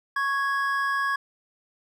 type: tone pair together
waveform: triangle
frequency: 1104.9 / 1661.2 Hz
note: C#6 / G#6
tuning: -6 / 0 cents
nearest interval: perfect fifth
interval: 706 cents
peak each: -24 dBFS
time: 0.16-1.16 s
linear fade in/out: 5 ms
effects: none